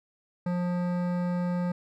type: tone with hard clipping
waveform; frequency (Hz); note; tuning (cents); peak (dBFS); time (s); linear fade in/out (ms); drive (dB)
sine; 177.3; F3; +26; -28; 0.46-1.72; 5; 15
effects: none